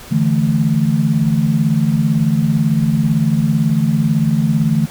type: chord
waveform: sine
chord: D suspended second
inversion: none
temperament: equal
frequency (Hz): 146.83 / 164.81 / 220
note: D3 / E3 / A3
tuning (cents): 0 / 0 / 0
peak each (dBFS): -16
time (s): 0.11-4.86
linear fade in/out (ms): 10
effects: pink hiss -36 dBFS RMS until 4.9 s